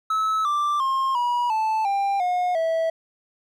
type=tone with pitch steps; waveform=triangle; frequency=1298 / 1176.6 / 1066.6 / 966.8 / 876.4 / 794.4 / 720.1 / 652.8 Hz; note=E6 / D6 / C6 / B5 / A5 / G5 / F#5 / E5; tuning=-27 / +3 / +33 / -37 / -7 / +23 / -47 / -17 cents; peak=-18 dBFS; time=0.1-2.9 s; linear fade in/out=5 ms; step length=350 ms; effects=none